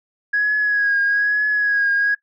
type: tone with vibrato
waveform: sine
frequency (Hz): 1661.2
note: G#6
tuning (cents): 0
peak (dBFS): -14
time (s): 0.33-2.15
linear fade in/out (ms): 10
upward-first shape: triangle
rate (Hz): 1.1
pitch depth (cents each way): 42
effects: noise-tail reverb RT60 0.1 s tail -19 dB re dry + tanh soft clip ceiling -10 dBFS